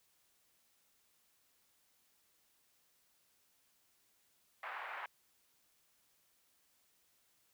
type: band-pass noise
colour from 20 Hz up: pink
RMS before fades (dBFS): -45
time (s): 4.63-5.06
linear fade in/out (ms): 2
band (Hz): 790 to 2200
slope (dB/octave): 24
effects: white hiss -74 dBFS RMS until 7.53 s